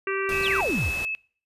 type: harmonic tone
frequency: 389.1 Hz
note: G4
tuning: 13 cents flat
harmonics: 1 / 3 / 4 / 5 / 6 / 7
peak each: -27 / -32 / -33 / -34 / -35 / -35 dBFS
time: 0.07-0.61 s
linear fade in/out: 2 ms
type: noise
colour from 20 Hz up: pink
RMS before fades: -36 dBFS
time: 0.29-1.05 s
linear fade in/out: 0 ms
type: tone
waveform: sine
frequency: 2600 Hz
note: E7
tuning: 24 cents flat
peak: -26 dBFS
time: 0.32-1.15 s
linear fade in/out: 0 ms
type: exponential sweep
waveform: sine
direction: down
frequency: 4900 to 47.18 Hz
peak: -24 dBFS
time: 0.42-0.93 s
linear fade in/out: 50 ms
effects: noise-tail reverb RT60 0.5 s tail -24 dB re dry + resampled to 32000 Hz